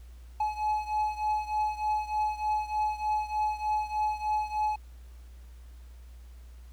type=beating tone pair; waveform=triangle; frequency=850 / 853.3 Hz; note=G#5 / G#5; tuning=+40 / +47 cents; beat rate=3.3 Hz; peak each=-27 / -30 dBFS; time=0.4-4.76 s; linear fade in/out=5 ms; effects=added 60 Hz sine -45 dBFS peak until 6.72 s + pink hiss -63 dBFS RMS until 6.72 s